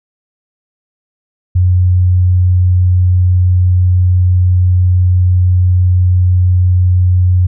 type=tone; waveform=sine; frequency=90.6 Hz; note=F#2; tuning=36 cents flat; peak=-6 dBFS; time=1.55-7.47 s; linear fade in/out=10 ms; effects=none